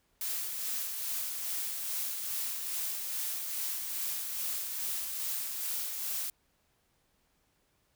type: noise with tremolo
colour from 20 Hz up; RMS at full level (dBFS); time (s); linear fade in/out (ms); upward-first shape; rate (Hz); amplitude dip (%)
blue; -34; 0.21-6.3; 2; sine; 2.4; 35
effects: pink hiss -73 dBFS RMS until 7.95 s